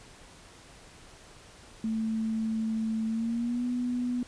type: tone with pitch glide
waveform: sine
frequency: 221.7 to 246 Hz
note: A3 to B3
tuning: +13 to -7 cents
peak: -27 dBFS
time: 1.84-4.23 s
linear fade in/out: 2 ms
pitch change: +180 cents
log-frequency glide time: 3.07-3.65 s
effects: pink hiss -52 dBFS RMS until 4.27 s + resampled to 22050 Hz